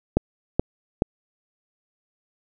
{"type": "click train", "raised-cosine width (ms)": 2, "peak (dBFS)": -4, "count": 3, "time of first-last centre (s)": [0.17, 1.021], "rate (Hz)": 2.35, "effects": []}